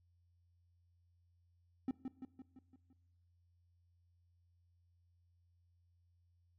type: tone with echo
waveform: triangle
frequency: 261.3 Hz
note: C4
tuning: 2 cents flat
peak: -32 dBFS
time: 1.88-1.91 s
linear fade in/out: 2 ms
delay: 170 ms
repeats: 6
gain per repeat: -5 dB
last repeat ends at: 2.93 s
effects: noise-tail reverb RT60 1.0 s tail -19 dB re dry + added 87 Hz sine -70 dBFS peak until 6.58 s